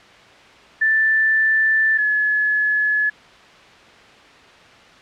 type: tone pair in turn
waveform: sine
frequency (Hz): 1765 / 1706.8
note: A6 / G#6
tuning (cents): +5 / +47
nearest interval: minor second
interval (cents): 58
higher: first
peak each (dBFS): -13 / -15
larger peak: first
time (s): 0.81-1.98 / 1.98-3.1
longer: first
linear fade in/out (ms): 10
effects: white hiss -45 dBFS RMS until 5.01 s + low-pass 3000 Hz 12 dB/octave